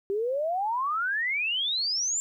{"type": "exponential sweep", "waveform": "sine", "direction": "up", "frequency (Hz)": [385.6, 7420], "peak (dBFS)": -25, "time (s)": [0.1, 2.2], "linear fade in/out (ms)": 0, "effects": ["11-bit"]}